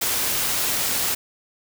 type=noise; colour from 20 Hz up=white; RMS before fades=-23 dBFS; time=0.01-1.15 s; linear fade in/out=10 ms; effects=none